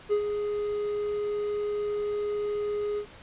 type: tone with ADSR envelope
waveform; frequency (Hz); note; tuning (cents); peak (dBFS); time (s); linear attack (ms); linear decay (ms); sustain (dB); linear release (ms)
triangle; 415.3; G#4; 0; -18; 0.09-3.06; 34; 86; -7; 80
effects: pink hiss -49 dBFS RMS until 3.22 s + resampled to 8000 Hz